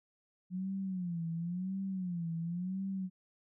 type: tone with vibrato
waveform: sine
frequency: 178.9 Hz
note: F3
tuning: 42 cents sharp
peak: -34 dBFS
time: 0.5-3.1 s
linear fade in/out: 50 ms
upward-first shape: sine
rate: 0.95 Hz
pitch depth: 140 cents each way
effects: none